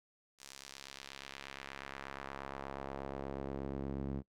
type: tone with band-pass filter sweep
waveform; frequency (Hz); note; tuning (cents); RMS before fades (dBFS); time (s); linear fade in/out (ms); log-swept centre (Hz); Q
sawtooth; 68.4; C#2; -23; -44; 0.38-4.23; 50; 7000 to 220; 1
effects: noise-tail reverb RT60 0.1 s tail -22 dB re dry